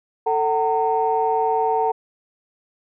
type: tone cluster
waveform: sine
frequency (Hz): 444.8 / 755 / 915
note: A4 / F#5 / A#5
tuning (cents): +19 / +35 / -32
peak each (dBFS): -21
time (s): 0.26-1.92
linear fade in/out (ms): 10
effects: tanh soft clip ceiling -8 dBFS